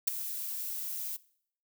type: noise with ADSR envelope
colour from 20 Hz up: violet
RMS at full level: -23 dBFS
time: 0.07-1.17 s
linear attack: 11 ms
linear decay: 4 ms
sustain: -14 dB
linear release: 13 ms
effects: noise-tail reverb RT60 0.6 s tail -20 dB re dry